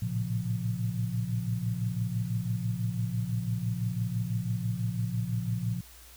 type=tone cluster; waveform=sine; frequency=110.5 / 116.5 / 137 / 176 Hz; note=A2 / A#2 / C#3 / F3; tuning=+8 / -1 / -20 / +14 cents; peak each=-34 / -31 / -38 / -34 dBFS; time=0.02-5.81 s; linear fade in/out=5 ms; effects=added 60 Hz sine -53 dBFS peak until 6.16 s + white hiss -53 dBFS RMS until 6.16 s